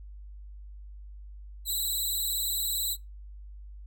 5% pulse tone with vibrato, 3943 Hz, B7, 4 cents flat, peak -21 dBFS, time 1.65-2.97 s, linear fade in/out 50 ms, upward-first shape sine, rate 20 Hz, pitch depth 65 cents each way, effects noise-tail reverb RT60 0.2 s tail -22 dB re dry + added 50 Hz sine -42 dBFS peak until 3.86 s

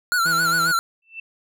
square tone with vibrato, 1411 Hz, F6, 17 cents sharp, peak -18 dBFS, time 0.12-0.79 s, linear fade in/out 0 ms, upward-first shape sine, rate 7.4 Hz, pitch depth 86 cents each way
sawtooth tone, 164.81 Hz, E3, in tune, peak -26 dBFS, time 0.25-0.72 s, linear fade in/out 10 ms
sine tone with exponential growth, 2668 Hz, E7, 20 cents sharp, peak -28 dBFS, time 1.02-1.2 s, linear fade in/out 5 ms, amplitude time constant 37 ms
effects none

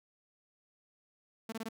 sawtooth tone bursts, 223.9 Hz, A3, 30 cents sharp, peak -33 dBFS, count 4, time 1.49-1.688 s, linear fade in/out 5 ms, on 33 ms, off 22 ms, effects none

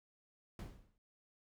brown noise with exponential decay, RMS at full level -41 dBFS, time 0.59-0.98 s, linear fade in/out 2 ms, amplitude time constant 84 ms, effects none

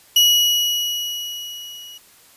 35% pulse tone with level ramp, 2915 Hz, F#7, 26 cents flat, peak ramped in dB -8 to -35 dBFS, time 0.16-1.98 s, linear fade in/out 5 ms, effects white hiss -50 dBFS RMS until 2.36 s + resampled to 32000 Hz

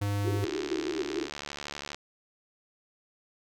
square tone, 101.5 Hz, G#2, 39 cents flat, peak -28 dBFS, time 0.01-0.45 s, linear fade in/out 10 ms
white band-pass noise, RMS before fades -33 dBFS, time 0.23-1.3 s, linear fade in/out 50 ms, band 310 to 400 Hz, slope 96 dB/octave
click train, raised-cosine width 0.2 ms, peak -19 dBFS, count 110, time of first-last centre 0.44-1.946 s, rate 72.4 Hz
effects none

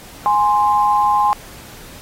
sine tone pair together, 830.6 / 1046.5 Hz, G#5 / C6, 0 / 0 cents, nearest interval major third, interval 400 cents, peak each -14 / -15 dBFS, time 0.26-1.33 s, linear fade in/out 0 ms, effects pink hiss -39 dBFS RMS until 2.01 s + AAC 48 kbps

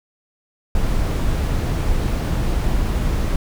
brown noise, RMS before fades -19 dBFS, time 0.75-3.36 s, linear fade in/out 2 ms, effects none

